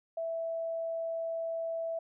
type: tone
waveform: sine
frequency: 659.3 Hz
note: E5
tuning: in tune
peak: -32 dBFS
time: 0.17-1.99 s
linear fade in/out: 5 ms
effects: none